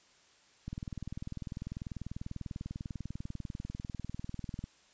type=click train; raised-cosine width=5 ms; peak=-27 dBFS; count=81; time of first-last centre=0.68-4.64 s; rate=20.2 Hz; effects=white hiss -64 dBFS RMS until 4.93 s + resampled to 16000 Hz